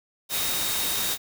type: tone in noise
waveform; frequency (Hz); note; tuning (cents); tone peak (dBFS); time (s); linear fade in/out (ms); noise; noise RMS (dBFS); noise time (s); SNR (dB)
sine; 3729; A#7; 0; -32; 0.29-1.18; 50; white; -27; 0.29-1.18; -8
effects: none